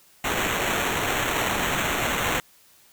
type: noise with sample-and-hold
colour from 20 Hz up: white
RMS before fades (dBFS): -25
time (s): 0.24-2.4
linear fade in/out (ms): 2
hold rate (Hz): 4900
effects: white hiss -56 dBFS RMS until 2.92 s